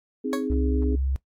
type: chord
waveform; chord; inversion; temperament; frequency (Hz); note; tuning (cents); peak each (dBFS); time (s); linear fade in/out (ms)
sine; Ab major; first; equal; 261.6 / 311.1 / 415.3; C4 / Eb4 / Ab4; 0 / 0 / 0; -27 / -31 / -30; 0.24-0.96; 10
type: tone with exponential decay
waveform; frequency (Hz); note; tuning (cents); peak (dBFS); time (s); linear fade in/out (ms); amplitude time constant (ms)
20% pulse; 554.4; C#5; 0; -19; 0.33-0.48; 1; 31
type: tone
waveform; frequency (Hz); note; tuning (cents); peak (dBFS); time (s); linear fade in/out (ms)
sine; 66.8; C2; +36; -22; 0.5-1.16; 0
effects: noise-tail reverb RT60 0.1 s tail -19 dB re dry + AAC 48 kbps